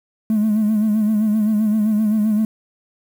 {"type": "tone with vibrato", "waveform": "triangle", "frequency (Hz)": 214.2, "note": "A3", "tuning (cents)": -46, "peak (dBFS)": -11, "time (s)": [0.3, 2.45], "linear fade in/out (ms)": 2, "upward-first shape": "sine", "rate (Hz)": 7.7, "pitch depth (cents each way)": 55, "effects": ["tanh soft clip ceiling -10 dBFS", "7-bit"]}